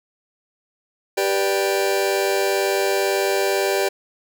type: chord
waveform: sawtooth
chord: G major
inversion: none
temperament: just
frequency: 392 / 490 / 588 Hz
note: G4 / B4 / D5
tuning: 0 / -14 / +2 cents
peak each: -16 / -22 / -19 dBFS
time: 1.17-3.89 s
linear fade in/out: 10 ms
effects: none